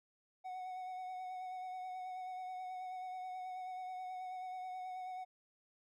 triangle tone with vibrato, 740 Hz, F#5, in tune, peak -40 dBFS, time 0.44-5.25 s, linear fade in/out 20 ms, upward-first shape sine, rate 9.3 Hz, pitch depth 21 cents each way, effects none

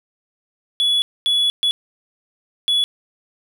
triangle tone bursts at uneven times, 3400 Hz, G#7, 40 cents sharp, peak -13 dBFS, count 4, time 0.8-1.02 / 1.26-1.5 / 1.63-1.71 / 2.68-2.84 s, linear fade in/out 0 ms, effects none

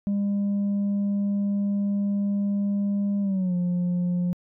sine tone with pitch glide, 201.4 to 177.37 Hz, G3 to F3, +47 to +27 cents, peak -19 dBFS, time 0.07-4.33 s, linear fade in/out 0 ms, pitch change -220 cents, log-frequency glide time 3.21-3.55 s, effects tanh soft clip ceiling -21 dBFS

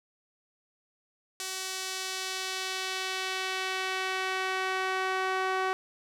sawtooth tone with band-pass filter sweep, 377.1 Hz, F#4, 33 cents sharp, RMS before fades -32 dBFS, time 1.4-5.73 s, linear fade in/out 0 ms, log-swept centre 6600 to 1200 Hz, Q 0.89, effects none

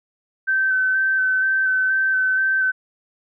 sine tone with vibrato, 1537 Hz, G6, 35 cents flat, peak -16 dBFS, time 0.47-2.72 s, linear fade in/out 20 ms, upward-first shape square, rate 2.1 Hz, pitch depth 15 cents each way, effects none

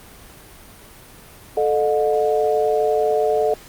sine tone cluster, 437.5 / 609 / 721 Hz, A4 / D#5 / F#5, -10 / -37 / -45 cents, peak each -18 / -21 / -22 dBFS, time 1.57-3.54 s, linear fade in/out 2 ms, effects pink hiss -43 dBFS RMS until 3.68 s + Opus 32 kbps

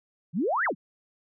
sine exponential two-way sweep, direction up then down, 143.3 to 2090 to 143.3 Hz, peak -23 dBFS, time 0.33-0.75 s, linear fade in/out 50 ms, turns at 0.65 s, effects none

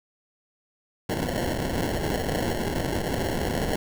blue noise with sample-and-hold, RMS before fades -27 dBFS, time 1.09-3.76 s, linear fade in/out 5 ms, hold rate 1225 Hz, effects none

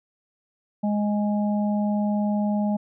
harmonic tone, 207.7 Hz, G#3, in tune, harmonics 1 / 3 / 4, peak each -21 / -31 / -33 dBFS, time 0.83-2.77 s, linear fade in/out 10 ms, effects none

